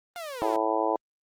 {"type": "linear sweep", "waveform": "sawtooth", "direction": "down", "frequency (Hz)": [719, 310.1], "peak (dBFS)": -31, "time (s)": [0.16, 0.56], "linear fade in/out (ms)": 0}
{"type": "harmonic tone", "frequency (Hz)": 110, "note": "A2", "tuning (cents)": 0, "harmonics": [3, 4, 5, 6, 7, 8, 9], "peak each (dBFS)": [-31, -31, -31, -31, -31, -31, -31], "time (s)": [0.42, 0.96], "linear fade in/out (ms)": 0}
{"effects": ["Opus 32 kbps"]}